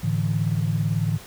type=chord; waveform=sine; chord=A suspended fourth; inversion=none; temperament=equal with one note detuned; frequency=108.24 / 146.83 / 164.81 Hz; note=A2 / D3 / E3; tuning=-28 / 0 / 0 cents; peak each=-24 / -25 / -25 dBFS; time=0.03-1.18 s; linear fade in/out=10 ms; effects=pink hiss -43 dBFS RMS until 1.26 s